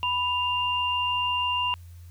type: tone pair together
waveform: sine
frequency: 987.8 / 2794 Hz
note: B5 / F7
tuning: 0 / 0 cents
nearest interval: octave + tritone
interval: 1800 cents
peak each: -26 / -26 dBFS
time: 0.03-1.74 s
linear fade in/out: 0 ms
effects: added 86 Hz sine -42 dBFS peak until 2.1 s + white hiss -61 dBFS RMS until 2.1 s